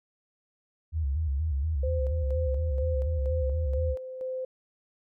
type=tone with vibrato; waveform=sine; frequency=73.8 Hz; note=D2; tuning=9 cents sharp; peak=-25 dBFS; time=0.92-3.96 s; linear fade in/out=50 ms; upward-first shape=square; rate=4.2 Hz; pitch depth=130 cents each way
type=tone with tremolo; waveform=sine; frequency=516 Hz; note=C5; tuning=24 cents flat; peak=-30 dBFS; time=1.83-4.45 s; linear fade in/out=5 ms; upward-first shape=square; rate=2.1 Hz; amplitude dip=50%
effects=none